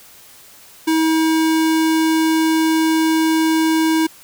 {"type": "tone", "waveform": "square", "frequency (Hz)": 320, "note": "D#4", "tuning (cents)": 49, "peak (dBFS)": -14, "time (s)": [0.87, 4.07], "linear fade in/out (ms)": 10, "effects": ["white hiss -44 dBFS RMS until 4.23 s"]}